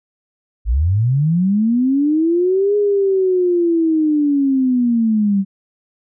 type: linear two-way sweep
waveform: sine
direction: up then down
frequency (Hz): 48.62 to 415.6 to 191.4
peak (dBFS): -12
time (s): 0.65-5.45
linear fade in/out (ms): 50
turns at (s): 2.76
effects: none